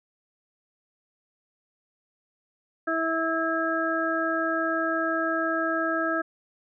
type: harmonic tone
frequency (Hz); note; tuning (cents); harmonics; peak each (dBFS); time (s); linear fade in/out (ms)
325.8; E4; -20; 1 / 2 / 4 / 5; -29 / -29 / -29 / -29; 2.87-6.22; 10
effects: none